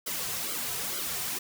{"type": "noise with flanger", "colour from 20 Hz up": "white", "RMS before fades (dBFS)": -33, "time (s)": [0.06, 1.39], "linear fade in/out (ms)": 10, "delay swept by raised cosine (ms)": [1.1, 3.6], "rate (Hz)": 2.2, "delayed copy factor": -0.85, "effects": []}